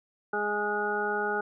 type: harmonic tone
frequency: 207.7 Hz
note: G#3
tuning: in tune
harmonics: 1 / 2 / 3 / 4 / 6 / 7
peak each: -40 / -31 / -41 / -32 / -38 / -31 dBFS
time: 0.33-1.41 s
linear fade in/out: 5 ms
effects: none